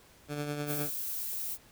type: tone with tremolo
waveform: 15% pulse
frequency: 146.83 Hz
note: D3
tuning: in tune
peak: -25 dBFS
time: 0.28-0.9 s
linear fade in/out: 50 ms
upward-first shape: triangle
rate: 9.8 Hz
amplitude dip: 50%
type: noise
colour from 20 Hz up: violet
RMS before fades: -36 dBFS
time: 0.66-1.58 s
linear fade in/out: 50 ms
effects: pink hiss -59 dBFS RMS until 1.71 s